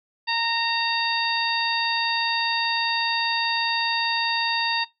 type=harmonic tone with a mistuned harmonic; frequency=925 Hz; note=A#5; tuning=14 cents flat; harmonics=1 / 2 / 3 / 4 / 5; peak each=-27 / -28 / -28 / -29 / -28 dBFS; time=0.27-4.85 s; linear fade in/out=20 ms; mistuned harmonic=3; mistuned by=-26 cents; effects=noise-tail reverb RT60 0.2 s tail -19 dB re dry